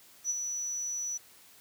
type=tone with ADSR envelope; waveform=sine; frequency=5920 Hz; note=F#8; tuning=in tune; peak=-26 dBFS; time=0.24-1.18 s; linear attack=59 ms; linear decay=27 ms; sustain=-6 dB; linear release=14 ms; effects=white hiss -57 dBFS RMS until 1.6 s + high-pass 60 Hz 12 dB/octave